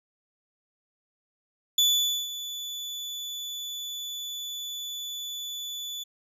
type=tone with ADSR envelope; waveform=35% pulse; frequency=3470 Hz; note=A7; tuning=25 cents flat; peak=-16 dBFS; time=1.78-6.04 s; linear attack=4 ms; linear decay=490 ms; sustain=-15 dB; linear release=13 ms; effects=resampled to 32000 Hz